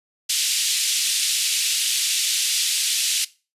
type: band-pass noise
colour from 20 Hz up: pink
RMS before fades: -22 dBFS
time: 0.29-3.25 s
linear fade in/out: 10 ms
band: 2900 to 11000 Hz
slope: 24 dB/octave
effects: noise-tail reverb RT60 0.3 s tail -19 dB re dry + resampled to 32000 Hz